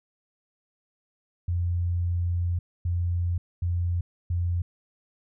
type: tone bursts at uneven times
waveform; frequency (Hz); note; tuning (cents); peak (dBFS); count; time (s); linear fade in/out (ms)
sine; 87.31; F2; 0; -23; 4; 1.48-2.59 / 2.85-3.38 / 3.62-4.01 / 4.3-4.62; 5
effects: none